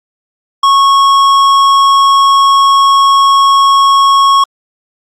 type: tone with tanh clipping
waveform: triangle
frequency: 1100 Hz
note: C#6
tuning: 14 cents flat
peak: -6 dBFS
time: 0.63-4.44 s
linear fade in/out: 5 ms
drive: 16 dB
effects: Opus 48 kbps